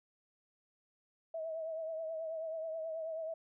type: tone with vibrato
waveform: sine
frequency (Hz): 644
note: E5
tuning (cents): -41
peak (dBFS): -37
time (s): 1.34-3.34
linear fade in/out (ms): 5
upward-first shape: triangle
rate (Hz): 9.3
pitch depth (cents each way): 52
effects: none